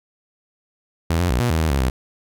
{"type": "tone with pitch steps", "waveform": "sawtooth", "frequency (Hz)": [82.6, 88.6, 61.1, 121.1, 80.4, 79.8, 68.6, 63.7], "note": ["E2", "F2", "B1", "B2", "E2", "D#2", "C#2", "C2"], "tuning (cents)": [4, 25, -18, -34, -43, 44, -17, -46], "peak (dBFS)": -13, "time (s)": [1.1, 1.9], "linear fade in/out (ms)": 5, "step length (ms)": 100, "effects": []}